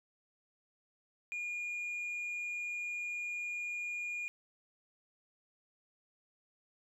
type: tone with tanh clipping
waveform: sine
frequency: 2429 Hz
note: D#7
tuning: 42 cents flat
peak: -37 dBFS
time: 1.32-4.28 s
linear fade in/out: 0 ms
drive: 2 dB
effects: none